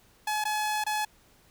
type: tone with dropouts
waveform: sawtooth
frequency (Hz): 850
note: G#5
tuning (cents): +40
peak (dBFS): -23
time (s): 0.27-1.05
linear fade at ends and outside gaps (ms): 5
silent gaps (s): 0.441-0.452 / 0.84-0.864
effects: pink hiss -61 dBFS RMS until 1.5 s